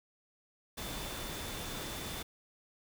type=tone in noise; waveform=sine; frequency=3526 Hz; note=A7; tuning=3 cents sharp; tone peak=-49 dBFS; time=0.77-2.23 s; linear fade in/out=10 ms; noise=pink; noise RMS=-41 dBFS; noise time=0.77-2.23 s; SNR=-11 dB; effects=none